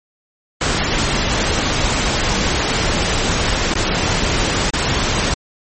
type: noise with dropouts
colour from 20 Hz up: pink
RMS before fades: -17 dBFS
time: 0.61-5.34 s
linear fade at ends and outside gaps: 2 ms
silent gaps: 3.739-3.753 / 4.704-4.735 s
effects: MP3 32 kbps